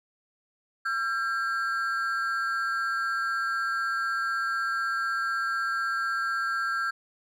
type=ring-modulated tone; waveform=triangle; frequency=1480 Hz; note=F#6; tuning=in tune; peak=-21 dBFS; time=0.85-6.91 s; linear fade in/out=10 ms; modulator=122 Hz; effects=none